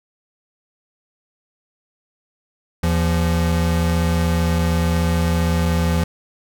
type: tone pair together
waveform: square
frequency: 81.02 / 170 Hz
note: E2 / F3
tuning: -29 / -46 cents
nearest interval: octave + minor second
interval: 1283 cents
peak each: -19 / -20 dBFS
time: 2.83-6.04 s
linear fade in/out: 5 ms
effects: none